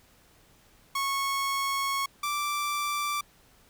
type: tone pair in turn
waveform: sawtooth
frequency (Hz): 1100 / 1171.5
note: C#6 / D6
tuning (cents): -14 / -5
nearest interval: minor second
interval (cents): 109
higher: second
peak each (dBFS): -23 / -24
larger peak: first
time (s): 0.95-2.06 / 2.23-3.21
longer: first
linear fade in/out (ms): 5
effects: pink hiss -60 dBFS RMS until 3.69 s